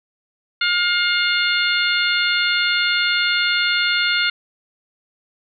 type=harmonic tone; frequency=710 Hz; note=F5; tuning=28 cents sharp; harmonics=2 / 3 / 4 / 5 / 6; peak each=-20 / -22 / -23 / -24 / -25 dBFS; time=0.61-4.3 s; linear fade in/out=5 ms; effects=none